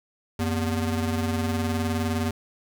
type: ring-modulated tone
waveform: 35% pulse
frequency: 163.3 Hz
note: E3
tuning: 16 cents flat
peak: -19 dBFS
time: 0.39-2.31 s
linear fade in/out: 5 ms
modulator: 71.9 Hz
effects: none